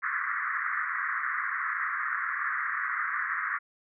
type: band-pass noise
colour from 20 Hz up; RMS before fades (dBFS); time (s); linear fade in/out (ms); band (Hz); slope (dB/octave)
white; -31; 0.02-3.59; 20; 1100 to 2000; 96
effects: none